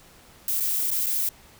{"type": "noise with dropouts", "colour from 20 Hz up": "violet", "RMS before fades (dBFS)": -25, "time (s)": [0.48, 1.29], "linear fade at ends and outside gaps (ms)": 2, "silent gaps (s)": [[0.601, 0.605], [0.906, 0.913], [1.062, 1.066]], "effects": ["pink hiss -52 dBFS RMS until 1.59 s"]}